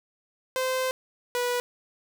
sawtooth tone pair in turn, 517 / 489.3 Hz, C5 / B4, -21 / -16 cents, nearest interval minor second, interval 95 cents, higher first, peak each -21 dBFS, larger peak neither, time 0.56-0.91 / 1.35-1.6 s, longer first, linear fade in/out 0 ms, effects none

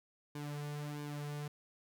sawtooth tone with flanger, 146.9 Hz, D3, 1 cent sharp, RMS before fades -42 dBFS, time 0.35-1.48 s, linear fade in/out 5 ms, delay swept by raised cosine 1.5 to 3.8 ms, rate 1.5 Hz, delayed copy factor -0.7, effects none

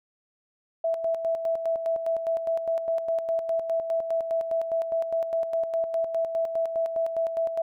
sine tone with tremolo, 659.3 Hz, E5, in tune, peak -22 dBFS, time 0.84-7.62 s, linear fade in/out 5 ms, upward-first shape square, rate 4.9 Hz, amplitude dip 55%, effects none

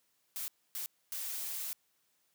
blue noise bursts at uneven times, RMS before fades -39 dBFS, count 3, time 0.36-0.48 / 0.75-0.86 / 1.12-1.73 s, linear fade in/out 0 ms, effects white hiss -75 dBFS RMS until 2.34 s + high-pass 100 Hz 12 dB/octave

